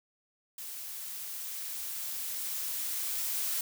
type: noise with level ramp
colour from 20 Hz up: blue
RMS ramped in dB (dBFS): -42 to -32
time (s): 0.58-3.61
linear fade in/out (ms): 2
effects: none